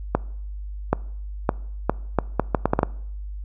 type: accelerating click train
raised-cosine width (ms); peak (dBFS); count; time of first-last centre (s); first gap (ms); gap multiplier
1; -3; 11; 0.15-2.831; 780; 0.72
effects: noise-tail reverb RT60 0.7 s tail -23 dB re dry + added 50 Hz sine -30 dBFS peak until 3.44 s